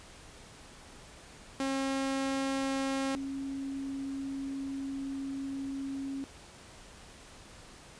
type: tone pair in turn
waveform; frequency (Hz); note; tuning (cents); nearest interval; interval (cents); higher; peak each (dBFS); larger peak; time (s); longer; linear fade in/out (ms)
sawtooth / sine; 270.1 / 272.9; C#4 / C#4; -45 / -27; unison; 18; second; -26 / -34; first; 1.6-3.15 / 3.15-6.24; second; 0
effects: pink hiss -52 dBFS RMS until 7.99 s + resampled to 22050 Hz